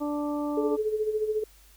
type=harmonic tone; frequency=293.7 Hz; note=D4; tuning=in tune; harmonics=1 / 2 / 3 / 4; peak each=-28 / -34 / -38 / -40 dBFS; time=0-0.77 s; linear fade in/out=20 ms
type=tone with tremolo; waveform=sine; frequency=430.1 Hz; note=A4; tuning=39 cents flat; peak=-22 dBFS; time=0.57-1.44 s; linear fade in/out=5 ms; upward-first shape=sine; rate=14 Hz; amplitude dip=65%
effects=added 50 Hz sine -55 dBFS peak until 1.76 s + white hiss -58 dBFS RMS until 1.76 s